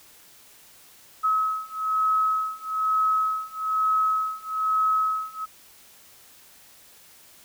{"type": "beating tone pair", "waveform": "sine", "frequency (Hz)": [1282, 1283.1], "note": ["E6", "E6"], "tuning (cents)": [-49, -47], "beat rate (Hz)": 1.1, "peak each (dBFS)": [-25, -24], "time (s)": [1.23, 5.46], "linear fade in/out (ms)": 20, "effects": ["white hiss -52 dBFS RMS until 7.44 s"]}